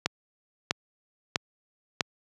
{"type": "click train", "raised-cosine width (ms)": 0.2, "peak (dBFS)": -6, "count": 4, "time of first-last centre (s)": [0.06, 2.008], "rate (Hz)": 1.54, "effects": ["high-pass 100 Hz 12 dB/octave"]}